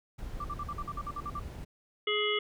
brown noise, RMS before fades -41 dBFS, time 0.18-1.65 s, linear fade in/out 10 ms
sine tone bursts, 1174.7 Hz, D6, in tune, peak -34 dBFS, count 11, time 0.4-1.395 s, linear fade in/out 5 ms, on 45 ms, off 50 ms
harmonic tone, 420.2 Hz, G#4, 20 cents sharp, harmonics 1 / 3 / 5 / 7 / 8, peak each -31 / -36 / -33 / -33 / -37 dBFS, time 2.07-2.39 s, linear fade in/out 5 ms
effects none

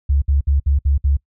sine tone bursts, 70.1 Hz, C#2, 20 cents sharp, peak -12 dBFS, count 6, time 0.09-1.17 s, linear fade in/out 10 ms, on 130 ms, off 60 ms, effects noise-tail reverb RT60 0.1 s tail -24 dB re dry

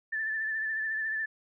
sine tone with vibrato, 1760 Hz, A6, in tune, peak -29 dBFS, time 0.12-1.26 s, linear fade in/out 10 ms, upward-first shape sine, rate 14 Hz, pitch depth 33 cents each way, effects none

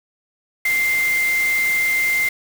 sine tone in noise, 2093 Hz, C7, in tune, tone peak -16 dBFS, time 0.65-2.29 s, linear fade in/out 5 ms, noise white, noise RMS -29 dBFS, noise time 0.65-2.29 s, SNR +10 dB, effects none

